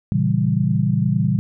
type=chord; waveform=sine; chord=A# diminished seventh; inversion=none; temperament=equal with one note detuned; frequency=116.54 / 138.59 / 165.29 / 196 Hz; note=A#2 / C#3 / E3 / G3; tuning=0 / 0 / +5 / 0 cents; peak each=-21 dBFS; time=0.12-1.39 s; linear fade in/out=0 ms; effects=none